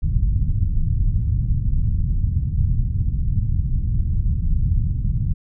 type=low-pass noise; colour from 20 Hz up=pink; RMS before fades=-19 dBFS; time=0.02-5.34 s; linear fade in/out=10 ms; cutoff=140 Hz; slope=24 dB/octave; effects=none